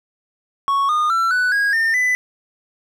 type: tone with pitch steps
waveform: triangle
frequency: 1109 / 1223.4 / 1349.7 / 1488.9 / 1642.5 / 1812 / 1999 Hz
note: C#6 / D#6 / E6 / F#6 / G#6 / A#6 / B6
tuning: 0 / -30 / +40 / +10 / -20 / -50 / +20 cents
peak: -13 dBFS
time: 0.68-2.15 s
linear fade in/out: 0 ms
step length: 210 ms
effects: none